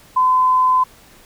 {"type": "tone", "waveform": "sine", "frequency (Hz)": 1020, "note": "C6", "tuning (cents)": -44, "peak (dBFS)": -11, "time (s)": [0.16, 0.84], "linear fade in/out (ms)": 10, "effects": ["pink hiss -47 dBFS RMS until 1.25 s"]}